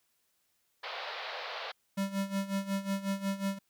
pink band-pass noise, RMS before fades -40 dBFS, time 0.83-1.72 s, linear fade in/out 10 ms, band 500 to 4600 Hz, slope 48 dB/octave
square tone with tremolo, 196 Hz, G3, in tune, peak -29 dBFS, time 1.97-3.59 s, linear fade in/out 10 ms, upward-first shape sine, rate 5.5 Hz, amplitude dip 80%
effects white hiss -75 dBFS RMS until 3.69 s

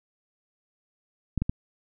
clicks, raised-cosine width 5 ms, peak -13 dBFS, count 3, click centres 1.377 / 1.42 / 1.495 s, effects none

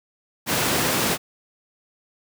pink high-pass noise, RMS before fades -22 dBFS, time 0.46-1.18 s, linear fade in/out 50 ms, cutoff 160 Hz, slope 12 dB/octave, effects none

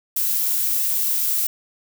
violet noise, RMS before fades -21 dBFS, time 0.16-1.47 s, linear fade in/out 5 ms, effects none

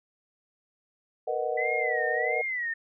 sine chord, B major seventh, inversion third, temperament just, 463 / 493.9 / 617.4 / 740.8 Hz, A#4 / B4 / D#5 / F#5, -12 / 0 / -14 / +2 cents, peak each -32 dBFS, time 1.27-2.42 s, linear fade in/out 10 ms
sine tone with vibrato, 1975.5 Hz, B6, in tune, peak -28 dBFS, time 1.57-2.74 s, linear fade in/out 10 ms, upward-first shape sine, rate 1.5 Hz, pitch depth 140 cents each way
effects none

